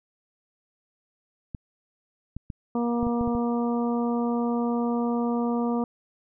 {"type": "clicks", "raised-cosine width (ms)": 5, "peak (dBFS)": -21, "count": 8, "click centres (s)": [1.548, 2.366, 2.502, 3.029, 3.068, 3.211, 3.276, 3.351]}
{"type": "harmonic tone", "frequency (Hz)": 237.3, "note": "A#3", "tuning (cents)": 31, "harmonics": [1, 2, 3, 4, 5], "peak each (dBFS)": [-24, -30, -34, -36, -38], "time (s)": [2.75, 5.84], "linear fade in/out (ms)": 2}
{"effects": []}